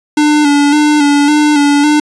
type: tone with vibrato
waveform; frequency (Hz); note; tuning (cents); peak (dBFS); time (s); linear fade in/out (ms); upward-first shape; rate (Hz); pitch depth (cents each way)
square; 293.4; D4; -2; -7; 0.17-2; 5; square; 1.8; 35
effects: resampled to 22050 Hz